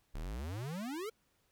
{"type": "exponential sweep", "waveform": "square", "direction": "up", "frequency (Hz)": [32.7, 466.2], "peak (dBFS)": -39, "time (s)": [0.14, 1.1], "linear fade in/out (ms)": 10, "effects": ["pink hiss -75 dBFS RMS until 1.51 s"]}